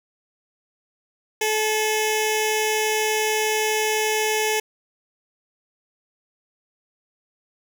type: tone with notch filter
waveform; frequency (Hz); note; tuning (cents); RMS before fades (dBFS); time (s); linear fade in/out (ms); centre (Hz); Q
10% pulse; 431.7; A4; -33; -22; 1.41-4.6; 5; 1300; 1.1
effects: none